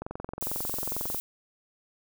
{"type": "click train", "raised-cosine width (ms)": 1, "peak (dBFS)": -21, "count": 26, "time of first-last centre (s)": [0.02, 1.146], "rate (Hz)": 22.2}
{"type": "noise", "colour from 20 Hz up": "violet", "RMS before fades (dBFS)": -33, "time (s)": [0.41, 1.2], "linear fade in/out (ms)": 0}
{"effects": []}